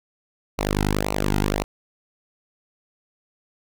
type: tone with flanger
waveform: sawtooth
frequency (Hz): 50.5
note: G#1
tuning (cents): -48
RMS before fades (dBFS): -23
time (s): 0.58-1.64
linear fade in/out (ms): 10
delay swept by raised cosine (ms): 0.59 to 1.79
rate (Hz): 1.9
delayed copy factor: -0.85
effects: none